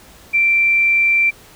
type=tone; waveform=sine; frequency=2350 Hz; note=D7; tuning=1 cent sharp; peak=-11 dBFS; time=0.33-1.31 s; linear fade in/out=20 ms; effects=pink hiss -44 dBFS RMS until 1.55 s

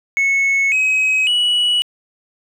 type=tone with pitch steps; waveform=sine; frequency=2199 / 2541 / 2935 Hz; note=C#7 / D#7 / F#7; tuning=-14 / +36 / -15 cents; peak=-10 dBFS; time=0.17-1.82 s; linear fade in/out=0 ms; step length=550 ms; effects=tanh soft clip ceiling -12 dBFS + 8-bit

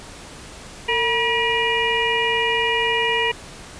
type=harmonic tone with a mistuned harmonic; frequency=480 Hz; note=B4; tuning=49 cents flat; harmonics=1 / 2 / 4 / 5 / 6; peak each=-24 / -24 / -24 / -24 / -24 dBFS; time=0.88-3.32 s; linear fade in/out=10 ms; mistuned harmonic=1; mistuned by=-94 cents; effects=pink hiss -39 dBFS RMS until 3.79 s + resampled to 22050 Hz

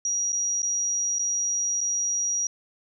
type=tone with dropouts; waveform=sine; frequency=5750 Hz; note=F8; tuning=50 cents sharp; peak=-23 dBFS; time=0.05-2.47 s; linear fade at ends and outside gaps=2 ms; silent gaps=0.322-0.328 / 0.621-0.629 / 1.186-1.193 / 1.807-1.812 s; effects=none

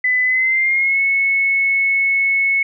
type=tone with pitch glide; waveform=sine; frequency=2005 to 2199 Hz; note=B6 to C#7; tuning=+26 to -14 cents; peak=-13 dBFS; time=0.04-2.63 s; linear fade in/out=5 ms; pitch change=+160 cents; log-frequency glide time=0.24-1 s; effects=none

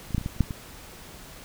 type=clicks; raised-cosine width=5 ms; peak=-29 / -12 / -13 / -26 / -17 / -30 / -7 / -30 / -19 dBFS; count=9; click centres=0.107 / 0.147 / 0.181 / 0.213 / 0.261 / 0.364 / 0.407 / 0.437 / 0.508 s; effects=pink hiss -45 dBFS RMS until 1.44 s

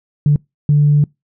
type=tone bursts at uneven times; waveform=sine; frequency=146.8 Hz; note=D3; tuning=in tune; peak=-7 dBFS; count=2; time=0.26-0.36 / 0.69-1.04 s; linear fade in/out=2 ms; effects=noise-tail reverb RT60 0.2 s tail -26 dB re dry + tanh soft clip ceiling -3 dBFS

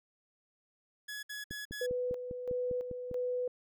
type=tone bursts; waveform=sawtooth; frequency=1690 Hz; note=G#6; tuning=30 cents sharp; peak=-36 dBFS; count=4; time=1.08-1.866 s; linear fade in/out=10 ms; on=150 ms; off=62 ms
type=click train; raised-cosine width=3 ms; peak=-30 dBFS; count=9; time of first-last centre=1.51-3.113 s; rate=4.99 Hz
type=tone with tremolo; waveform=sine; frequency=497.1 Hz; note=B4; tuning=11 cents sharp; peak=-31 dBFS; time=1.81-3.48 s; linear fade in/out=5 ms; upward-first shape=square; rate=1.5 Hz; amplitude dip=55%
effects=none

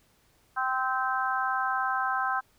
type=harmonic tone; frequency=259.6 Hz; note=C4; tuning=13 cents flat; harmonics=3 / 4 / 5 / 6; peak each=-31 / -31 / -31 / -31 dBFS; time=0.56-2.41 s; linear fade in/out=20 ms; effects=pink hiss -65 dBFS RMS until 2.58 s

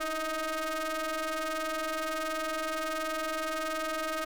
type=ring-modulated tone; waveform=sawtooth; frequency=311.1 Hz; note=D#4; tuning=in tune; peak=-24 dBFS; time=0-4.25 s; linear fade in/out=10 ms; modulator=944 Hz; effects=none

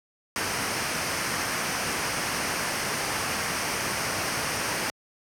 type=noise with comb filter; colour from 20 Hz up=pink; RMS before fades=-28 dBFS; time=0.36-4.9 s; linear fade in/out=0 ms; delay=0.27 ms; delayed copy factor=-0.5; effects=high-pass 100 Hz 12 dB/octave + low-pass 11000 Hz 12 dB/octave

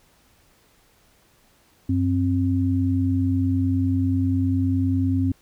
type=tone pair together; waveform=sine; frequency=95.11 / 265 Hz; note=F#2 / C4; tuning=+48 / +22 cents; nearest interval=octave + tritone; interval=1774 cents; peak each=-21 dBFS; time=1.89-5.32 s; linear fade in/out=5 ms; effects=pink hiss -59 dBFS RMS until 5.41 s

